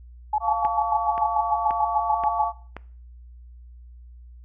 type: tone bursts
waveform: sine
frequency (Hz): 851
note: G#5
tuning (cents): +42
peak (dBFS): -19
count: 15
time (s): 0.33-2.441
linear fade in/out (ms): 5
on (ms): 53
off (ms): 94
type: chord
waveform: sine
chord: F augmented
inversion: none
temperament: equal with one note detuned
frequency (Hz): 698.5 / 880 / 1134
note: F5 / A5 / C#6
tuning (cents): 0 / 0 / +39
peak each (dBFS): -27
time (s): 0.4-2.53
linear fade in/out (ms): 50
type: click train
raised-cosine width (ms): 0.5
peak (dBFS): -19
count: 5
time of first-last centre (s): 0.65-2.766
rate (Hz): 1.89
effects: noise-tail reverb RT60 0.5 s tail -20 dB re dry + added 60 Hz sine -42 dBFS peak until 4.44 s